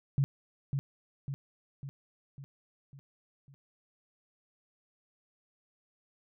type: tone with echo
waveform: sine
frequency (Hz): 138.59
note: C#3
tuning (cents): 0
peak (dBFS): -23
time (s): 0.18-0.24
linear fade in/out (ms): 0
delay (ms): 550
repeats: 6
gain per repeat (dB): -5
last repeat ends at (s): 3.54
effects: none